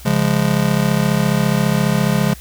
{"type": "chord", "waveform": "square", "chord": "Db major", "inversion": "none", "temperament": "just", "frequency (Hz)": [138.59, 173.24, 207.9], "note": ["Db3", "F3", "Ab3"], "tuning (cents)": [0, -14, 2], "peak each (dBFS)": -19, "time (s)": [0.05, 2.34], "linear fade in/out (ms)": 10, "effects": ["added 60 Hz sine -36 dBFS peak until 2.4 s", "white hiss -41 dBFS RMS until 2.4 s"]}